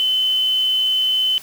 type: tone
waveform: sine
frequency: 3041 Hz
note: F#7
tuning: 47 cents sharp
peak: -15 dBFS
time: 0-1.38 s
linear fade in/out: 0 ms
effects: white hiss -40 dBFS RMS until 1.42 s